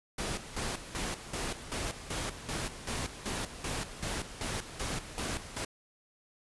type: noise with tremolo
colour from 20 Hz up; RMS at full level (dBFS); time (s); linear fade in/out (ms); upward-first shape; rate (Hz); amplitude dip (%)
pink; -35; 0.18-5.65; 5; square; 2.6; 70
effects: resampled to 24000 Hz